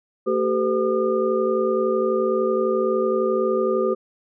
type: tone cluster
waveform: sine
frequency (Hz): 223.7 / 383.3 / 434.3 / 507 / 1210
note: A3 / G4 / A4 / B4 / D#6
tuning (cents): +29 / -39 / -23 / +45 / -49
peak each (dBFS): -28 / -21 / -28 / -23 / -29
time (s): 0.26-3.95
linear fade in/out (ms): 20
effects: none